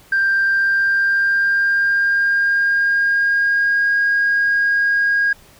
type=tone with pitch glide; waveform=sine; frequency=1582 to 1632.1 Hz; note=G6 to G#6; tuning=+15 to -31 cents; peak=-12 dBFS; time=0.12-5.33 s; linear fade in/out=5 ms; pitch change=+54 cents; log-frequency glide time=0.43-3.92 s; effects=tanh soft clip ceiling -10 dBFS + pink hiss -48 dBFS RMS until 5.59 s